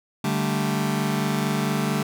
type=chord; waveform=sawtooth; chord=D suspended fourth; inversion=none; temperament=just; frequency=146.83 / 195.78 / 220.2 Hz; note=D3 / G3 / A3; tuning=0 / -2 / +2 cents; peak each=-22 dBFS; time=0.24-2.03 s; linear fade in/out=5 ms; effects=none